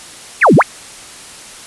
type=exponential two-way sweep; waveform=sine; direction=down then up; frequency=2830 to 130 to 2830 Hz; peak=-4 dBFS; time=0.41-0.63 s; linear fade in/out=20 ms; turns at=0.55 s; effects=white hiss -34 dBFS RMS until 1.66 s + resampled to 24000 Hz